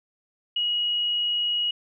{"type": "tone", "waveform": "sine", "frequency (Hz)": 2900, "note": "F#7", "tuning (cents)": -35, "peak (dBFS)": -22, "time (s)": [0.56, 1.71], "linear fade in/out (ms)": 5, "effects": []}